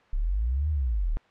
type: linear two-way sweep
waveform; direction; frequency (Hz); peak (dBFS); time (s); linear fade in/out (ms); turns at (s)
sine; up then down; 31.2 to 78.8 to 31.9; -23; 0.13-1.17; 0; 0.7
effects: white hiss -59 dBFS RMS until 1.3 s + low-pass 2000 Hz 12 dB/octave